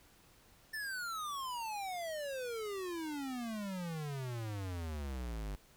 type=exponential sweep; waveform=square; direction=down; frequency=1791 to 48 Hz; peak=-39 dBFS; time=0.73-5.56 s; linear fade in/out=10 ms; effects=pink hiss -64 dBFS RMS until 5.76 s